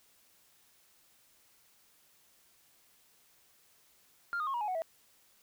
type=tone with pitch steps; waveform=sine; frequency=1396.9 / 1230.2 / 1083.4 / 954.1 / 840.3 / 740 / 651.7 Hz; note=F6 / D#6 / C#6 / A#5 / G#5 / F#5 / E5; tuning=0 / -20 / -40 / +40 / +20 / 0 / -20 cents; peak=-30 dBFS; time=4.33-4.82 s; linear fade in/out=0 ms; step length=70 ms; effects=tanh soft clip ceiling -29 dBFS + white hiss -66 dBFS RMS until 5.42 s